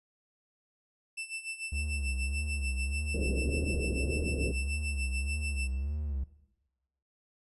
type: tone with tremolo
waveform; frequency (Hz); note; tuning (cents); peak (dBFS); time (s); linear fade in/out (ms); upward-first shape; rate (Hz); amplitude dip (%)
40% pulse; 2661; E7; +16; -33; 1.17-5.68; 10; sine; 6.8; 75
type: tone with vibrato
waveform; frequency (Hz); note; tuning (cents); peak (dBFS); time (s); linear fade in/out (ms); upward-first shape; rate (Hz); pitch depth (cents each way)
triangle; 69.7; C#2; +10; -29; 1.72-6.24; 5; sine; 1.7; 130
type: low-pass noise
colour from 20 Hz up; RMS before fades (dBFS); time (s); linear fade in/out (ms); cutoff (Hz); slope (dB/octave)
white; -35; 3.14-4.52; 5; 500; 48
effects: noise-tail reverb RT60 1.0 s tail -17 dB re dry + resampled to 32000 Hz